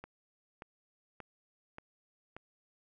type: click train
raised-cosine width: 0.5 ms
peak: -30 dBFS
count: 5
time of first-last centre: 0.04-2.366 s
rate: 1.72 Hz
effects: none